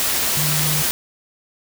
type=tone in noise; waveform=sine; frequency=150.8 Hz; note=D3; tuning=46 cents sharp; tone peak=-22 dBFS; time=0.37-0.82 s; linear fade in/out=0 ms; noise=white; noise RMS=-20 dBFS; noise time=0-0.91 s; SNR=-5 dB; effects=none